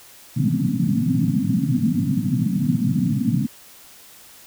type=band-pass noise; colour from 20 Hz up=white; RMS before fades=-20 dBFS; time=0.36-3.47 s; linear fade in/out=10 ms; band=110 to 270 Hz; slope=96 dB/octave; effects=white hiss -46 dBFS RMS until 4.46 s